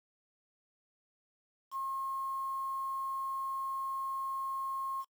sine tone with quantisation, 1075 Hz, C6, 47 cents sharp, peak -34 dBFS, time 1.71-5.05 s, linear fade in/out 50 ms, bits 9, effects noise-tail reverb RT60 0.1 s tail -25 dB re dry

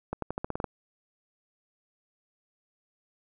accelerating click train, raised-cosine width 1 ms, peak -17 dBFS, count 9, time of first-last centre 0.13-0.643 s, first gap 93 ms, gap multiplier 0.89, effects none

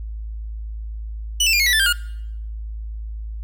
25% pulse tone with pitch steps, 2960 / 2668 / 2404 / 2167 / 1952.9 / 1760 / 1586.2 / 1429.6 Hz, F#7 / E7 / D7 / C#7 / B6 / A6 / G6 / F6, 0 / +20 / +40 / -40 / -20 / 0 / +20 / +40 cents, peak -11 dBFS, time 1.4-1.928 s, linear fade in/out 5 ms, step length 66 ms, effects noise-tail reverb RT60 0.8 s tail -23 dB re dry + added 54 Hz sine -27 dBFS peak until 3.43 s

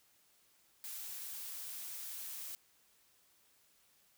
blue noise, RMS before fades -45 dBFS, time 0.84-2.55 s, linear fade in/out 0 ms, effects white hiss -70 dBFS RMS until 4.17 s

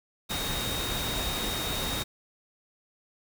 sine tone in noise, 3729 Hz, A#7, in tune, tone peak -34 dBFS, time 0.29-2.04 s, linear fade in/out 20 ms, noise pink, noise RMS -32 dBFS, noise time 0.29-2.04 s, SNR -5 dB, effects none

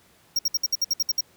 square tone bursts, 5588 Hz, F8, in tune, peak -20 dBFS, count 10, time 0.36-1.209 s, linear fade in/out 5 ms, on 30 ms, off 61 ms, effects pink hiss -58 dBFS RMS until 1.36 s + high-pass 80 Hz 12 dB/octave

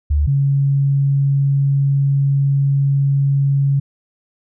sine tone pair in turn, 73.42 / 139.04 Hz, D2 / C#3, 0 / +6 cents, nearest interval major seventh, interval 1106 cents, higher second, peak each -12 dBFS, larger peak neither, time 0.1-0.27 / 0.27-3.8 s, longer second, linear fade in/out 10 ms, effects none

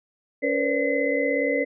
sine tone cluster, 281.9 / 473.1 / 510 / 574 / 2038 Hz, C#4 / A#4 / C5 / D5 / C7, +29 / +26 / -44 / -40 / -46 cents, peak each -27 dBFS, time 0.42-1.65 s, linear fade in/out 20 ms, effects none

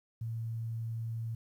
sine tone, 113.9 Hz, A#2, 40 cents flat, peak -34 dBFS, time 0.21-1.35 s, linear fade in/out 5 ms, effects 11-bit

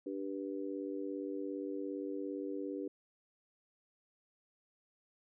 harmonic tone, 97.4 Hz, G2, 11 cents flat, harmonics 3 / 4 / 5, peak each -40 / -42 / -44 dBFS, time 0.06-2.88 s, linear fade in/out 5 ms, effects none

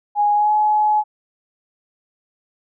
sine tone with pitch glide, 828 to 847.8 Hz, G#5 to G#5, -5 to +35 cents, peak -13 dBFS, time 0.15-1.04 s, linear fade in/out 50 ms, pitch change +40 cents, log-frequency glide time 0.34-0.52 s, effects none

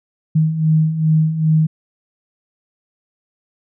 sine beating tone pair, 155.56 / 158.06 Hz, D#3 / D#3, 0 / +28 cents, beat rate 2.5 Hz, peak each -19 / -13 dBFS, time 0.35-1.67 s, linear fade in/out 10 ms, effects none

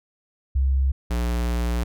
sine / square tone pair in turn, 66.9 / 59.4 Hz, C2 / A#1, +39 / +33 cents, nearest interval major second, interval 206 cents, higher first, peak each -17 / -22 dBFS, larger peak first, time 0.55-0.92 / 1.1-1.84 s, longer second, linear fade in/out 10 ms, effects none

